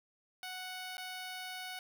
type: tone with dropouts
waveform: 10% pulse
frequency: 740 Hz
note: F#5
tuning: in tune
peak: -33 dBFS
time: 0.43-1.79 s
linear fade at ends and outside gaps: 1 ms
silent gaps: 0.97-0.98 s
effects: none